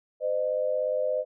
sine tone pair together, 512.9 / 610 Hz, C5 / D#5, -35 / -34 cents, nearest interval minor third, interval 301 cents, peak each -27 dBFS, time 0.2-1.25 s, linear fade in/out 50 ms, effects none

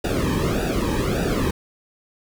brown noise with flanger, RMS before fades -22 dBFS, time 0.04-1.51 s, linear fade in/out 5 ms, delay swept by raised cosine 0.93 to 1.46 ms, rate 1.7 Hz, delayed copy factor -0.95, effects none

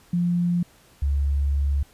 sine tone pair in turn, 174.61 / 70.38 Hz, F3 / C#2, 0 / +27 cents, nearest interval octave + major third, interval 1573 cents, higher first, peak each -19 dBFS, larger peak neither, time 0.13-0.63 / 1.02-1.83 s, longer second, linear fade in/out 5 ms, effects pink hiss -55 dBFS RMS until 1.93 s + resampled to 32000 Hz

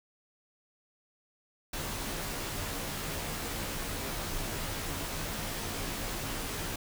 pink noise with comb filter, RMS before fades -36 dBFS, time 1.73-6.76 s, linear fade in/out 5 ms, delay 16 ms, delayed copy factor -0.65, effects none

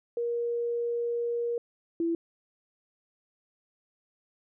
sine tone pair in turn, 472.8 / 334.3 Hz, A#4 / E4, +24 / +24 cents, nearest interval tritone, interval 600 cents, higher first, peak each -27 / -25 dBFS, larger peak second, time 0.17-1.58 / 2-2.15 s, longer first, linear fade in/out 2 ms, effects none

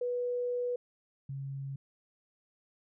sine tone pair in turn, 490 / 137.03 Hz, B4 / C#3, -14 / -20 cents, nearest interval octave + minor seventh, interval 2206 cents, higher first, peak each -30 / -36 dBFS, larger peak first, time 0.01-0.76 / 1.29-1.76 s, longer first, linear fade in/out 5 ms, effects none

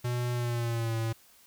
square tone with pitch glide, 122.1 to 113.27 Hz, B2 to A#2, -19 to -49 cents, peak -29 dBFS, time 0.04-1.13 s, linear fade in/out 10 ms, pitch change -130 cents, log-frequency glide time 0.33-0.95 s, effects white hiss -59 dBFS RMS until 1.46 s

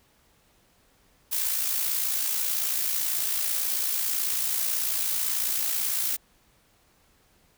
blue noise with amplitude modulation, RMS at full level -25 dBFS, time 1.31-6.17 s, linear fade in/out 20 ms, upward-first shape sine, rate 58.2 Hz, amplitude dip 45%, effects pink hiss -63 dBFS RMS until 7.57 s

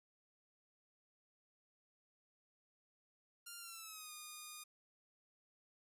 5% pulse tone with pitch glide, 1396.9 to 1223.1 Hz, F6 to D#6, 0 to -30 cents, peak -38 dBFS, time 3.46-4.64 s, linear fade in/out 10 ms, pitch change -230 cents, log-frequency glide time 3.59-4.12 s, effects resampled to 32000 Hz

